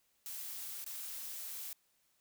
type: noise with dropouts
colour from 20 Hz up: blue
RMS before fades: -44 dBFS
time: 0.26-1.73 s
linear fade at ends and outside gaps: 1 ms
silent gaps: 0.843-0.863 s
effects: white hiss -75 dBFS RMS until 2.2 s